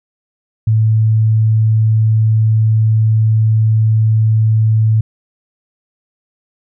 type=tone; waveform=sine; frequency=110 Hz; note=A2; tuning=in tune; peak=-8 dBFS; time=0.67-5.01 s; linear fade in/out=5 ms; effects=none